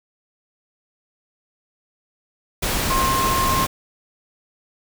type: tone in noise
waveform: sine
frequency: 1063 Hz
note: C6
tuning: 27 cents sharp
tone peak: -19 dBFS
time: 2.9-3.66 s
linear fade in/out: 10 ms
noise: pink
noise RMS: -22 dBFS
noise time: 2.62-3.67 s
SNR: 0 dB
effects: none